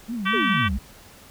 sine tone with vibrato, 214.5 Hz, A3, 44 cents flat, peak -26 dBFS, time 0.08-0.78 s, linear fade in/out 20 ms, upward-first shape triangle, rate 4.3 Hz, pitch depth 260 cents each way
harmonic tone, 384.7 Hz, G4, 33 cents flat, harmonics 3 / 4 / 5 / 6 / 7 / 8 / 9, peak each -24 / -26 / -28 / -30 / -31 / -32 / -33 dBFS, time 0.25-0.69 s, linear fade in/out 20 ms
sine exponential sweep, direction down, 478.5 to 53.9 Hz, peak -24 dBFS, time 0.33-0.79 s, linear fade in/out 10 ms
effects pink hiss -48 dBFS RMS until 1.3 s

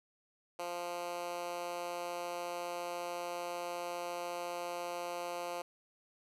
10% pulse tone with high-pass filter, 174.61 Hz, F3, in tune, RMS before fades -40 dBFS, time 0.59-5.62 s, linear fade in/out 5 ms, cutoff 510 Hz, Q 1.5, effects resampled to 32000 Hz

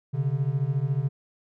triangle beating tone pair, 130.81 / 144.81 Hz, C3 / D3, 0 / -24 cents, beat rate 14 Hz, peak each -24 dBFS, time 0.13-1.09 s, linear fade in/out 20 ms, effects none

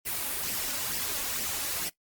white noise with flanger, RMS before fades -32 dBFS, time 0.05-1.9 s, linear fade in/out 20 ms, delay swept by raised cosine 0.36 to 3.56 ms, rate 2.2 Hz, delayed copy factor +0.55, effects noise-tail reverb RT60 0.1 s tail -17 dB re dry + Opus 32 kbps

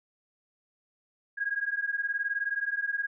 sine beating tone pair, 1629 / 1648 Hz, G#6 / G#6, -34 / -14 cents, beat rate 19 Hz, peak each -31 dBFS, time 1.37-3.07 s, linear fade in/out 20 ms, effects none

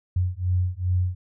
sine beating tone pair, 89.5 / 92 Hz, F2 / F#2, +43 / -9 cents, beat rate 2.5 Hz, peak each -24 dBFS, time 0.16-1.15 s, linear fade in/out 5 ms, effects none

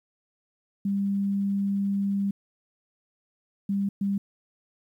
sine tone bursts at uneven times, 198.7 Hz, G3, 24 cents sharp, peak -23 dBFS, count 3, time 0.85-2.31 / 3.69-3.89 / 4.01-4.18 s, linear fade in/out 5 ms, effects 10-bit

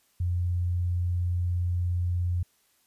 sine tone, 88.3 Hz, F2, 20 cents sharp, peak -24 dBFS, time 0.2-2.43 s, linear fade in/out 5 ms, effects white hiss -67 dBFS RMS until 2.86 s + resampled to 32000 Hz

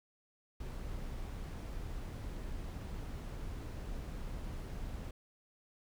brown noise, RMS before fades -42 dBFS, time 0.6-5.11 s, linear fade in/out 5 ms, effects none

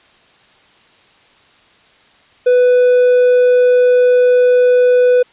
triangle tone, 496.2 Hz, B4, 8 cents sharp, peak -5 dBFS, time 2.46-5.23 s, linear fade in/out 10 ms, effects white hiss -49 dBFS RMS until 5.32 s + resampled to 8000 Hz

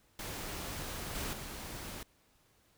pink noise with level steps, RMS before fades -41 / -38 / -44 dBFS, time 0.19-2.03 s, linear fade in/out 2 ms, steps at 1.15 / 1.33 s, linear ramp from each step 2 ms, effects pink hiss -69 dBFS RMS until 2.77 s

